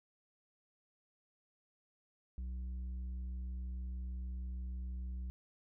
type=tone with tanh clipping; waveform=triangle; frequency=62.4 Hz; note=B1; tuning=19 cents sharp; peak=-40 dBFS; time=2.38-5.3 s; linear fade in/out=0 ms; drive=10 dB; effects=none